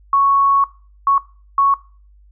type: tone bursts at uneven times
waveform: sine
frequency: 1108.7 Hz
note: C#6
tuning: in tune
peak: -10 dBFS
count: 3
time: 0.13-0.64 / 1.07-1.18 / 1.58-1.74 s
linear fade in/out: 2 ms
effects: noise-tail reverb RT60 0.4 s tail -21 dB re dry + added 50 Hz sine -45 dBFS peak until 2.31 s